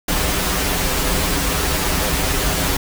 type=noise with comb filter; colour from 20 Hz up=pink; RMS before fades=-19 dBFS; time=0.08-2.77 s; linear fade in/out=5 ms; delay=8.8 ms; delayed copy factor=-0.8; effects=none